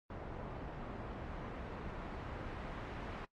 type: noise with low-pass filter sweep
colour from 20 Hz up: pink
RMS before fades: -45 dBFS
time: 0.1-3.25 s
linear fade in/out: 2 ms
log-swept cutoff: 1100 to 1800 Hz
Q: 0.72
effects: noise-tail reverb RT60 0.1 s tail -19 dB re dry + AAC 48 kbps